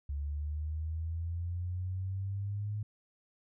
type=exponential sweep; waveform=sine; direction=up; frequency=70.6 to 106.1 Hz; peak=-33 dBFS; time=0.09-2.83 s; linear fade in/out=5 ms; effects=none